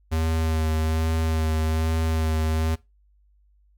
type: tone with vibrato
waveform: square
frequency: 79.8 Hz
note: D#2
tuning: 44 cents sharp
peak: -22 dBFS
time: 0.11-2.76 s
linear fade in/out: 20 ms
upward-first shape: sine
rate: 1.2 Hz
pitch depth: 19 cents each way
effects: noise-tail reverb RT60 0.2 s tail -19 dB re dry + added 50 Hz sine -57 dBFS peak until 3.77 s